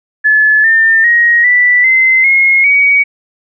sine tone with pitch steps, 1722 / 1801.4 / 1884.4 / 1971.2 / 2062 / 2157 / 2256 Hz, A6 / A6 / A#6 / B6 / C7 / C#7 / C#7, -38 / +40 / +18 / -4 / -26 / -48 / +30 cents, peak -5 dBFS, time 0.24-3.04 s, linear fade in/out 20 ms, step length 400 ms, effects none

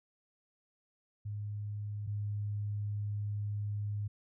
sine tone pair in turn, 103.83 / 103.46 Hz, G#2 / G#2, 0 / -6 cents, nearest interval unison, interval 6 cents, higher first, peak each -36 / -33 dBFS, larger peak second, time 1.25-2.07 / 2.07-4.08 s, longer second, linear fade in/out 10 ms, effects none

